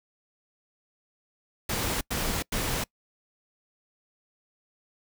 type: noise bursts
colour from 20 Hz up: pink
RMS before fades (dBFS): -29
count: 3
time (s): 1.69-2.84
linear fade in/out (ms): 5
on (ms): 320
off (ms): 95
effects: noise-tail reverb RT60 0.1 s tail -25 dB re dry